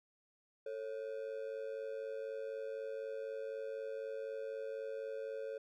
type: ring-modulated tone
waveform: triangle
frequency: 496.6 Hz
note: B4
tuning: 9 cents sharp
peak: -35 dBFS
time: 0.66-5.58 s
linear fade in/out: 5 ms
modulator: 52 Hz
effects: none